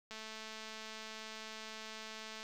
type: click train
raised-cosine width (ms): 0.2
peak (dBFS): -30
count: 509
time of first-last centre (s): 0.11-2.43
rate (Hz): 219
effects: 10-bit